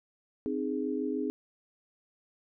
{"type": "chord", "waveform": "sine", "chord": "Ab major", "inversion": "first", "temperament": "equal with one note detuned", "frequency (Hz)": [261.6, 308.1, 415.3], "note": ["C4", "Eb4", "Ab4"], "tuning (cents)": [0, -17, 0], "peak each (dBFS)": [-33, -34, -34], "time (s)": [0.46, 1.3], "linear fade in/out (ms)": 0, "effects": []}